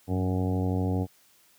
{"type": "harmonic tone with a mistuned harmonic", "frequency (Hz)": 92.5, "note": "F#2", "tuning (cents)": 0, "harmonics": [1, 2, 3, 4, 5, 6, 7, 8, 9], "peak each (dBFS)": [-26, -31, -31, -39, -36, -43, -43, -40, -44], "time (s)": [0.07, 1.07], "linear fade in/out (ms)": 50, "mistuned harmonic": 1, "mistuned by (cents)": 55, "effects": ["white hiss -61 dBFS RMS until 1.58 s", "high-pass 60 Hz 12 dB/octave"]}